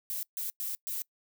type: noise bursts at uneven times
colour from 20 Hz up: violet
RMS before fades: -35 dBFS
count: 4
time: 0.1-0.23 / 0.37-0.5 / 0.6-0.75 / 0.87-1.02 s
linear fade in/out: 0 ms
effects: noise-tail reverb RT60 0.1 s tail -24 dB re dry